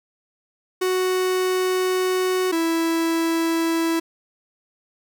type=tone pair in turn; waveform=45% pulse; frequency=370 / 329.6 Hz; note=F#4 / E4; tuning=0 / 0 cents; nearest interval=major second; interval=200 cents; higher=first; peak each=-19 dBFS; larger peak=neither; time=0.81-2.52 / 2.52-4 s; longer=first; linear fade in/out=10 ms; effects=none